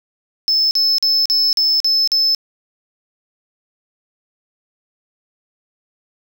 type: tone bursts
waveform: triangle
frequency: 5250 Hz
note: E8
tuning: 8 cents flat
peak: -11 dBFS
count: 7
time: 0.48-2.348 s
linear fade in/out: 0 ms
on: 230 ms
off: 43 ms
effects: none